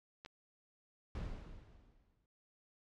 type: clicks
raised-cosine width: 0.2 ms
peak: -32 dBFS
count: 2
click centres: 0.249 / 0.261 s
type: noise with exponential decay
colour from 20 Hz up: brown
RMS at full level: -39 dBFS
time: 1.15-2.26 s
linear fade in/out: 2 ms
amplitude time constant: 240 ms
effects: low-pass 5000 Hz 12 dB/octave + MP3 96 kbps

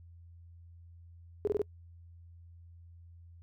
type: tone bursts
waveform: sine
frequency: 415.3 Hz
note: G#4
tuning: in tune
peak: -26 dBFS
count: 4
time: 1.45-1.617 s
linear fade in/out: 0 ms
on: 23 ms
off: 25 ms
effects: noise-tail reverb RT60 0.1 s tail -26 dB re dry + added 85 Hz sine -51 dBFS peak until 3.42 s

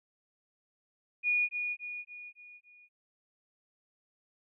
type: tone with echo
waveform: sine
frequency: 2450 Hz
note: D#7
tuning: 27 cents flat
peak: -25 dBFS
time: 1.23-1.49 s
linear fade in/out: 50 ms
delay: 280 ms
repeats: 5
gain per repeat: -6 dB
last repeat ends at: 2.89 s
effects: none

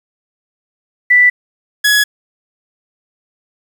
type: tone pair in turn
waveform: sine / sawtooth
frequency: 1975.5 / 1683.4 Hz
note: B6 / G#6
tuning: 0 / +23 cents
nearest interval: minor third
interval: 277 cents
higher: first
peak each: -5 dBFS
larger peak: neither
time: 1.1-1.3 / 1.84-2.04 s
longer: neither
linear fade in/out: 10 ms
effects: 7-bit

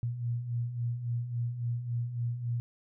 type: beating tone pair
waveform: sine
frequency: 116.54 / 120.14 Hz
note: A#2 / B2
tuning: 0 / -47 cents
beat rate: 3.6 Hz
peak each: -38 / -31 dBFS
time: 0.03-2.6 s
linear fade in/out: 0 ms
effects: none

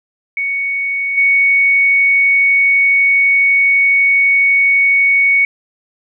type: tone with level steps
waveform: sine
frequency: 2227 Hz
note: C#7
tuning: 7 cents sharp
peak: -15 / -8 dBFS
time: 0.37-5.45 s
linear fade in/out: 2 ms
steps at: 1.17 s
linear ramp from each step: 10 ms
effects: none

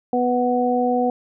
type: harmonic tone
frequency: 246.9 Hz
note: B3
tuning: in tune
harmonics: 1 / 2 / 3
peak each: -21 / -21 / -21 dBFS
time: 0.13-1.1 s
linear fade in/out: 2 ms
effects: none

